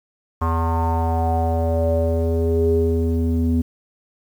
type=tone with low-pass filter sweep; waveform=square; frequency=82.41 Hz; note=E2; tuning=in tune; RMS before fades=-19 dBFS; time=0.41-3.62 s; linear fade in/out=10 ms; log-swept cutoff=1100 to 280 Hz; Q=7.2; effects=8-bit